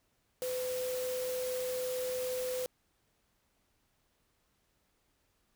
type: tone in noise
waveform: sine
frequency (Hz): 506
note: B4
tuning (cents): +42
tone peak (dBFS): -33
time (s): 0.42-2.66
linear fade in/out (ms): 0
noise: white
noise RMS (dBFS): -43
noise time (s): 0.42-2.66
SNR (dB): +7
effects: pink hiss -75 dBFS RMS until 5.55 s